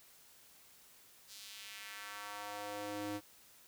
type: tone with high-pass filter sweep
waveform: square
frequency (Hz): 103.1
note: G#2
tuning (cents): -12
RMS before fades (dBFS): -45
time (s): 1.27-3.21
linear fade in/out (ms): 50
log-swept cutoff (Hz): 4900 to 250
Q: 1.4
effects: white hiss -62 dBFS RMS until 3.67 s